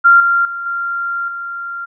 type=tone with level steps; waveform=sine; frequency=1386 Hz; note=F6; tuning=14 cents flat; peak=-4 / -10 / -21 / -17 / -22 dBFS; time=0.04-1.86 s; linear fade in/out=20 ms; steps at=0.2 / 0.45 / 0.66 / 1.28 s; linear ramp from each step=2 ms; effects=none